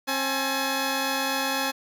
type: tone pair together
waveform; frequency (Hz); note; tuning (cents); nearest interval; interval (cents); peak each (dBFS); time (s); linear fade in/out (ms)
10% pulse; 268 / 848; C4 / G#5; +42 / +36; octave + minor sixth; 1994; -19; 0.07-1.72; 20
effects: none